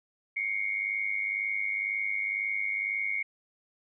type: tone pair together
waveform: sine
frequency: 2136 / 2238 Hz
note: C7 / C#7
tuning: +35 / +16 cents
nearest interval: minor second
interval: 81 cents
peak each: -31 / -31 dBFS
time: 0.36-3.23 s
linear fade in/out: 10 ms
effects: none